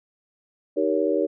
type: chord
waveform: sine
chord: Eb dominant seventh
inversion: none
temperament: just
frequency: 311.1 / 388.9 / 466.7 / 560 Hz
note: Eb4 / G4 / Bb4 / Db5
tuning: 0 / -14 / +2 / +18 cents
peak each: -25 dBFS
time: 0.76-1.27 s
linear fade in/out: 20 ms
effects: none